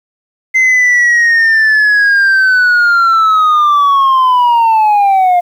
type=linear sweep; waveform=sine; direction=down; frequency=2072 to 698.5 Hz; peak=-3 dBFS; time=0.54-5.41 s; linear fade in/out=20 ms; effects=tanh soft clip ceiling -5 dBFS + 7-bit